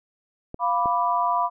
clicks, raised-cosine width 2 ms, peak -20 dBFS, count 2, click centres 0.544 / 0.858 s
sine chord, B diminished, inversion second, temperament equal, 698.5 / 987.8 / 1174.7 Hz, F5 / B5 / D6, 0 / 0 / 0 cents, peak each -25 / -22 / -26 dBFS, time 0.59-1.5 s, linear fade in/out 50 ms
effects none

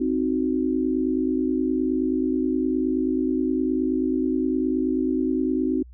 sine chord, C diminished, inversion none, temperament equal, 261.6 / 311.1 / 370 Hz, C4 / Eb4 / Gb4, 0 / 0 / 0 cents, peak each -23 / -25 / -27 dBFS, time 0-5.83 s, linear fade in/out 10 ms, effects added 61 Hz sine -42 dBFS peak until 5.93 s

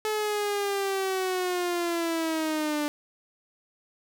sawtooth linear sweep, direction down, 431.9 to 293.7 Hz, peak -22 dBFS, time 0.05-2.88 s, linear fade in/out 0 ms, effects 10-bit

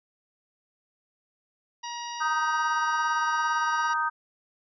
harmonic tone, 951 Hz, A#5, 34 cents sharp, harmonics 1 / 2 / 3 / 4 / 5 / 6, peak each -35 / -43 / -43 / -46 / -45 / -42 dBFS, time 1.83-3.94 s, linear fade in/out 10 ms
sine chord, Eb major, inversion second, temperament just, 933.4 / 1244.5 / 1555.6 Hz, Bb5 / Eb6 / G6, +2 / 0 / -14 cents, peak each -29 / -27 / -29 dBFS, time 2.2-4.1 s, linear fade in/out 20 ms
effects none

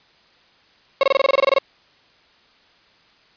35% pulse tone bursts, 545 Hz, C#5, 29 cents flat, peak -10 dBFS, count 13, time 1.01-1.585 s, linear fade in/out 2 ms, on 23 ms, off 23 ms, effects white hiss -55 dBFS RMS until 3.36 s + resampled to 11025 Hz

